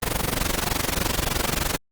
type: noise with amplitude modulation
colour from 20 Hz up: pink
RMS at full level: -21 dBFS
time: 0.02-1.77 s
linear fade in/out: 10 ms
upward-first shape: sine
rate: 23.3 Hz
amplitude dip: 85%
effects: Opus 32 kbps